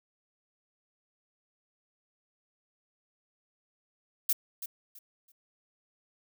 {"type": "noise with echo", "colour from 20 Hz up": "violet", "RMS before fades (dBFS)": -26, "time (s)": [4.29, 4.33], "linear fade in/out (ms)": 5, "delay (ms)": 330, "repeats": 3, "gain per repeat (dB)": -12, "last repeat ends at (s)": 5.32, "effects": []}